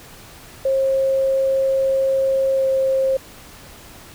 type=tone with pitch glide; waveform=sine; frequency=536 to 532.3 Hz; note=C5 to C5; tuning=+42 to +30 cents; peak=-15 dBFS; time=0.65-3.17 s; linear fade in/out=5 ms; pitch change=-12 cents; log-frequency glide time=2.56-2.66 s; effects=pink hiss -42 dBFS RMS until 4.14 s